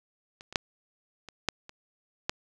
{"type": "clicks", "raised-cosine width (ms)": 0.2, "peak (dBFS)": [-28, -26, -6, -26, -8, -27, -10], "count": 7, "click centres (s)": [0.409, 0.526, 0.558, 1.287, 1.487, 1.694, 2.295], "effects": []}